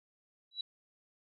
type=tone with exponential growth; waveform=sine; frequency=3923 Hz; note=B7; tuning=12 cents flat; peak=-31 dBFS; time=0.51-0.61 s; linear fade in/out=5 ms; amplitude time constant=21 ms; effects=none